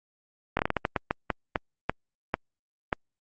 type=slowing click train; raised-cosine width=0.5 ms; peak=-9 dBFS; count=14; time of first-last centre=0.57-2.928 s; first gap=21 ms; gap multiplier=1.32; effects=Opus 48 kbps